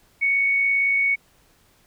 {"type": "tone with amplitude modulation", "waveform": "sine", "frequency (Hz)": 2224, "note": "C#7", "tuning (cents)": 5, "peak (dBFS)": -16, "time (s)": [0.21, 1.16], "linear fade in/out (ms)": 20, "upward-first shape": "sine", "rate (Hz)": 57.8, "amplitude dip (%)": 25, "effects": ["pink hiss -59 dBFS RMS until 1.86 s"]}